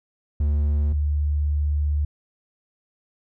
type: tone pair in turn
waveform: triangle / sine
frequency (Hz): 73.42 / 73.71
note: D2 / D2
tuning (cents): 0 / +7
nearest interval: unison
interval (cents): 7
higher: second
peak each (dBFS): -16 / -19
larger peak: first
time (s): 0.4-0.93 / 0.93-2.05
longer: second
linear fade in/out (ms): 5
effects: none